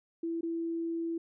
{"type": "tone with dropouts", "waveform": "sine", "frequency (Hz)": 332.5, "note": "E4", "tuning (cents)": 15, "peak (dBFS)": -31, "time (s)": [0.23, 1.18], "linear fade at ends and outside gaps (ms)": 5, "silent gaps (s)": [0.41, 0.43], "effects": []}